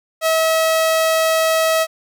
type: tone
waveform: sawtooth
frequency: 644 Hz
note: E5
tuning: 41 cents flat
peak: -10 dBFS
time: 0.21-1.87 s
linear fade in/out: 50 ms
effects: none